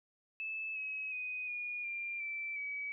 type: tone with pitch steps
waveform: sine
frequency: 2617 / 2557 / 2499 / 2442 / 2386 / 2331 / 2278 Hz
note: E7 / D#7 / D#7 / D#7 / D7 / D7 / C#7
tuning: -13 / +47 / +7 / -33 / +27 / -14 / +47 cents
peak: -37 dBFS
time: 0.4-2.92 s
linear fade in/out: 0 ms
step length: 360 ms
effects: none